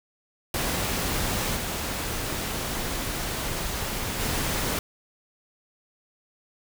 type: noise with level steps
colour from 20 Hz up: pink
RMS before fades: -27 / -30 / -27 dBFS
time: 0.54-4.79 s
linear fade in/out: 2 ms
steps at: 1.55 / 4.19 s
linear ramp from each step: 20 ms
effects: none